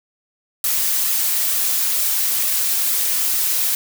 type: noise with flanger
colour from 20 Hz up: blue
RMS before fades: -19 dBFS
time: 0.64-3.75 s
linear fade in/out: 2 ms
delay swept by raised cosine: 1.5 to 5.6 ms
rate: 2.2 Hz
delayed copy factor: +0.5
effects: none